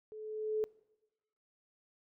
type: tone with level ramp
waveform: sine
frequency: 431.5 Hz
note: A4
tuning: 34 cents flat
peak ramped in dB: -45 to -29 dBFS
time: 0.12-0.64 s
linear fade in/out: 0 ms
effects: noise-tail reverb RT60 1.0 s tail -23 dB re dry